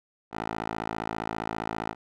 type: tone with band-pass filter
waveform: 10% pulse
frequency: 55 Hz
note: A1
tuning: in tune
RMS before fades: -33 dBFS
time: 0.31-1.95 s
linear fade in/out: 50 ms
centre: 910 Hz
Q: 0.94
effects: none